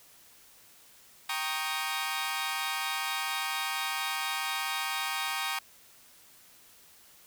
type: chord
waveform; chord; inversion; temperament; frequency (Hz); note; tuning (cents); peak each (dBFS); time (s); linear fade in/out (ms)
15% pulse; Eb dominant seventh; first; equal with one note detuned; 784 / 932.3 / 1103 / 1244.5; G5 / Bb5 / Db6 / Eb6; 0 / 0 / -9 / 0; -30; 1.29-5.59; 5
effects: white hiss -57 dBFS RMS until 7.26 s